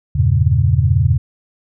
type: chord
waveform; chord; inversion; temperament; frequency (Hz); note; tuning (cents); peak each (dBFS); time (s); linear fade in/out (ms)
sine; E diminished seventh; none; equal; 82.41 / 98 / 116.54 / 138.59; E2 / G2 / Bb2 / Db3; 0 / 0 / 0 / 0; -16; 0.15-1.18; 10
effects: none